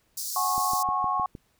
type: high-pass noise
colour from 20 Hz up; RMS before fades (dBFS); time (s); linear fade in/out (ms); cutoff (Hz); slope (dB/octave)
pink; -33; 0.17-0.83; 5; 4600; 48
type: chord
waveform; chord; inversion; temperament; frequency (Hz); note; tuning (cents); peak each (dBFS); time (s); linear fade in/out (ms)
sine; F# suspended second; none; equal with one note detuned; 740 / 830.6 / 1094.1; F#5 / G#5 / C#6; 0 / 0 / -23; -30 / -31 / -25; 0.36-1.26; 2
type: click train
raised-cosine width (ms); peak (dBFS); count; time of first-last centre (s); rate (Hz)
3; -26; 6; 0.58-1.352; 6.48
effects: pink hiss -68 dBFS RMS until 1.59 s